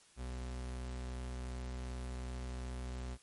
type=tone; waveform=40% pulse; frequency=62.7 Hz; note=B1; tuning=27 cents sharp; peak=-39 dBFS; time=0.16-3.18 s; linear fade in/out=50 ms; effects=white hiss -64 dBFS RMS until 3.22 s + MP3 48 kbps